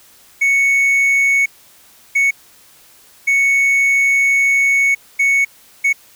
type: tone bursts at uneven times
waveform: triangle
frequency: 2217 Hz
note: C#7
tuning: in tune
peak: -9 dBFS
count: 5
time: 0.41-1.46 / 2.15-2.31 / 3.27-4.95 / 5.19-5.45 / 5.84-5.93 s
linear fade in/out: 10 ms
effects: white hiss -47 dBFS RMS until 6.15 s